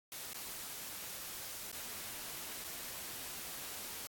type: noise with dropouts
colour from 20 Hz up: white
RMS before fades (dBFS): -45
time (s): 0.12-4.07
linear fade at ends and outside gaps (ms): 0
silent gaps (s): 0.332-0.344 / 1.716-1.728 / 2.64-2.645
effects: AAC 64 kbps